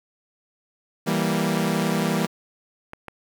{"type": "chord", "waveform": "sawtooth", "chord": "E diminished", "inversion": "none", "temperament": "equal", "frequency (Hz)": [164.81, 196, 233.1], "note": ["E3", "G3", "Bb3"], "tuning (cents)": [0, 0, 0], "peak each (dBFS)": [-21, -21, -22], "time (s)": [1.06, 2.27], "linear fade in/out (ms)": 20}
{"type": "clicks", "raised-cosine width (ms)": 0.5, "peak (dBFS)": [-21, -20], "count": 2, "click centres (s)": [2.934, 3.083]}
{"effects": ["8-bit"]}